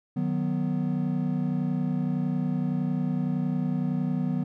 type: chord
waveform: triangle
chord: B major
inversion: first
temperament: just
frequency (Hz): 154.34 / 185.21 / 246.9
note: D#3 / F#3 / B3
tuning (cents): -14 / +2 / 0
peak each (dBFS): -27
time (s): 0.16-4.44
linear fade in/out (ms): 10
effects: none